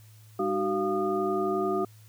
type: tone cluster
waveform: sine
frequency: 203.7 / 306.2 / 377.5 / 696 / 1223 Hz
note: G#3 / D#4 / F#4 / F5 / D#6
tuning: -33 / -28 / +35 / -6 / -30 cents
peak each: -35 / -34 / -27 / -32 / -33 dBFS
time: 0.39-1.85 s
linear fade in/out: 5 ms
effects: added 108 Hz sine -50 dBFS peak until 2.08 s + white hiss -60 dBFS RMS until 2.08 s